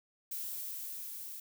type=noise with level ramp; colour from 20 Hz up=violet; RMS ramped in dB=-39 to -45 dBFS; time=0.31-1.4 s; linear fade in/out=5 ms; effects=none